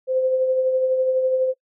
sine tone with tremolo, 518 Hz, C5, 17 cents flat, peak -15 dBFS, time 0.07-1.54 s, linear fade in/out 50 ms, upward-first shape triangle, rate 12 Hz, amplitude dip 45%, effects noise-tail reverb RT60 0.1 s tail -22 dB re dry

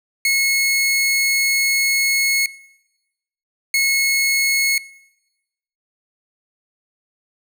sawtooth tone pair in turn, 2180 / 2180 Hz, C#7 / C#7, -29 / -29 cents, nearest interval unison, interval 0 cents, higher neither, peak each -11 dBFS, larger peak neither, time 0.25-2.46 / 3.74-4.78 s, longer first, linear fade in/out 2 ms, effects noise-tail reverb RT60 1.0 s tail -23 dB re dry

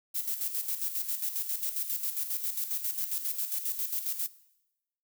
violet noise with tremolo, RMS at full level -31 dBFS, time 0.14-4.28 s, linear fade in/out 20 ms, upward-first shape square, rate 7.4 Hz, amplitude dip 60%, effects noise-tail reverb RT60 0.9 s tail -19 dB re dry

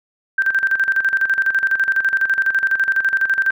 sine tone with tremolo, 1568 Hz, G6, in tune, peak -12 dBFS, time 0.38-3.51 s, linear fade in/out 5 ms, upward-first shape square, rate 12 Hz, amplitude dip 70%, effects none

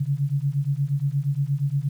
sine beating tone pair, 136.5 / 145 Hz, C#3 / D3, -26 / -22 cents, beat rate 8.5 Hz, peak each -24 dBFS, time 0-1.89 s, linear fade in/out 10 ms, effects 9-bit

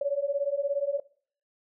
sine beating tone pair, 555 / 572 Hz, C#5 / D5, +2 / -46 cents, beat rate 17 Hz, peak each -29 / -28 dBFS, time 0.01-1 s, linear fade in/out 5 ms, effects noise-tail reverb RT60 0.5 s tail -21 dB re dry

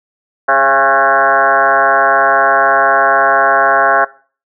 sine tone with frequency modulation, 1089 Hz, C#6, 31 cents flat, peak -7 dBFS, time 0.48-4.05 s, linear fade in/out 10 ms, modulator 136 Hz, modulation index 4, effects noise-tail reverb RT60 0.4 s tail -20 dB re dry

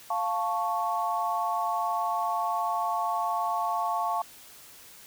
sine chord, F augmented, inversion none, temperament equal, 698.5 / 880 / 1108.7 Hz, F5 / A5 / C#6, 0 / 0 / 0 cents, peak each -30 dBFS, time 0.1-4.22 s, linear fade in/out 5 ms, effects white hiss -50 dBFS RMS until 5.06 s

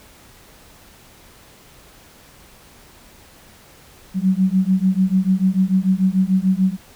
sine beating tone pair, 185 / 191.8 Hz, F#3 / G3, 0 / -37 cents, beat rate 6.8 Hz, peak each -17 dBFS, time 4.14-6.77 s, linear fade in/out 50 ms, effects pink hiss -47 dBFS RMS until 6.95 s

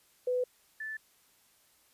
sine tone pair in turn, 499.2 / 1753.9 Hz, B4 / A6, +19 / -6 cents, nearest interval octave + minor seventh, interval 2175 cents, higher second, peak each -27 / -36 dBFS, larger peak first, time 0.27-0.44 / 0.8-0.97 s, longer neither, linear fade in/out 5 ms, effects white hiss -66 dBFS RMS until 1.93 s + resampled to 32000 Hz

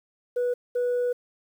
sine tone pair in turn, 490 / 490 Hz, B4 / B4, -14 / -14 cents, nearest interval unison, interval 0 cents, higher neither, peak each -20 dBFS, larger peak neither, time 0.36-0.54 / 0.75-1.13 s, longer second, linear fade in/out 10 ms, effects tanh soft clip ceiling -21 dBFS + 9-bit

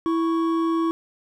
triangle tone pair together, 329.6 / 1109.4 Hz, E4 / C#6, 0 / +1 cents, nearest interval octave + major sixth, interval 2101 cents, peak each -18 / -26 dBFS, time 0.06-0.91 s, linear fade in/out 0 ms, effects none

